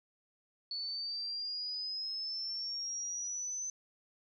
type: exponential sweep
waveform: sine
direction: up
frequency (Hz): 4435 to 6140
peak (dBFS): -36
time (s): 0.71-3.7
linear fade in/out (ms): 2
effects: none